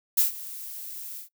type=noise with ADSR envelope; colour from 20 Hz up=violet; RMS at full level=-19 dBFS; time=0.17-1.29 s; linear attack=13 ms; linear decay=130 ms; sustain=-19 dB; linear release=110 ms; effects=noise-tail reverb RT60 0.1 s tail -22 dB re dry